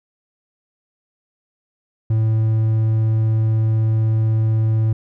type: tone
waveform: triangle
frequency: 110.5 Hz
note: A2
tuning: 8 cents sharp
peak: -12 dBFS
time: 2.1-4.93 s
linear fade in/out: 5 ms
effects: none